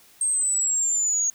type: linear sweep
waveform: sine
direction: down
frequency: 8460 to 6590 Hz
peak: -20 dBFS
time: 0.21-1.3 s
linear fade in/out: 2 ms
effects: white hiss -54 dBFS RMS until 1.34 s